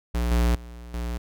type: tone with level steps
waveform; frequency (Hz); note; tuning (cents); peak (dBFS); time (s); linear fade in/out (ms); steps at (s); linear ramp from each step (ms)
square; 59.2; A#1; +27; -23 / -19 / -39 / -28; 0.14-1.18; 10; 0.31 / 0.55 / 0.94; 2
effects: none